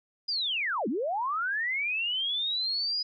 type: linear two-way sweep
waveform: sine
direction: down then up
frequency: 4978 to 197.6 to 4978 Hz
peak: -27 dBFS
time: 0.28-3.03 s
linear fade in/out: 10 ms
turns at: 0.88 s
effects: none